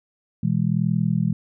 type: chord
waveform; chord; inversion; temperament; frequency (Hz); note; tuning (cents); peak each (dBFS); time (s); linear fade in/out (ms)
sine; E major; second; just; 123.61 / 164.81 / 206; B2 / E3 / G#3; +2 / 0 / -14; -24 / -21 / -24; 0.43-1.33; 5
effects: none